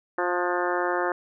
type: harmonic tone with a mistuned harmonic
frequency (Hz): 177.1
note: F3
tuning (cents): +24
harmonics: 2 / 3 / 4 / 5 / 6 / 7 / 8 / 9 / 10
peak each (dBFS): -28 / -30 / -31 / -32 / -33 / -33 / -34 / -35 / -35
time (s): 0.18-1.12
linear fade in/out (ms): 2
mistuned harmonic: 8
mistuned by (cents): +31
effects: none